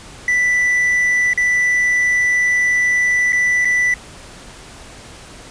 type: tone with dropouts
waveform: triangle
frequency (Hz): 1978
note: B6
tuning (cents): +2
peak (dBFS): -11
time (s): 0.28-3.94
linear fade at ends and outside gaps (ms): 2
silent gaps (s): 1.334-1.375 / 3.323-3.329 / 3.648-3.653
effects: pink hiss -38 dBFS RMS until 5.5 s + resampled to 22050 Hz